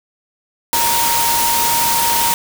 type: tone in noise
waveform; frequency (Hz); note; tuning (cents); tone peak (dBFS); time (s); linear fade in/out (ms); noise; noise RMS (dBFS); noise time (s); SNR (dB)
sine; 932.3; A#5; 0; -17; 0.73-2.34; 0; white; -17; 0.73-2.34; -3
effects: none